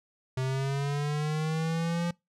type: linear sweep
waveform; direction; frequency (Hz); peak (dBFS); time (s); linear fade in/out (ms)
square; up; 129.1 to 173.4; -28; 0.37-2.11; 5
effects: noise-tail reverb RT60 0.2 s tail -24 dB re dry + low-pass 8000 Hz 12 dB/octave